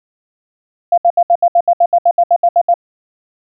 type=tone bursts; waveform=sine; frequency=692 Hz; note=F5; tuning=16 cents flat; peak=-6 dBFS; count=15; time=0.92-2.741 s; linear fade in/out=5 ms; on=57 ms; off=69 ms; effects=none